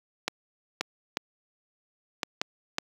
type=clicks; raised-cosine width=0.2 ms; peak=-9 dBFS; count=6; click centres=0.28 / 0.81 / 1.171 / 2.232 / 2.415 / 2.784 s; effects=high-pass 200 Hz 12 dB/octave + 8-bit